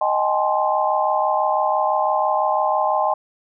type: chord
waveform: sine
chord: Ab major seventh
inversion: second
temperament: equal with one note detuned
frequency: 622.3 / 784 / 850 / 1046.5 Hz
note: Eb5 / G5 / Ab5 / C6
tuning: 0 / 0 / +40 / 0 cents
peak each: -22 dBFS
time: 0.01-3.14 s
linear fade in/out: 5 ms
effects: none